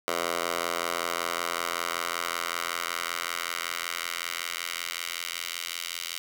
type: tone with high-pass filter sweep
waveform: 10% pulse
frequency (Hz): 85.3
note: F2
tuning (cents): -40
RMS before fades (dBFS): -32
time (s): 0.08-6.18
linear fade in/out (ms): 0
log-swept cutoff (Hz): 670 to 2900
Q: 1.1
effects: none